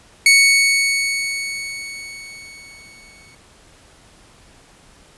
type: tone with exponential decay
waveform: sawtooth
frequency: 2221 Hz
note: C#7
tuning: 3 cents sharp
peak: -4 dBFS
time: 0.26-3.35 s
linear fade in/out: 2 ms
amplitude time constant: 670 ms
effects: pink hiss -49 dBFS RMS until 5.17 s + resampled to 24000 Hz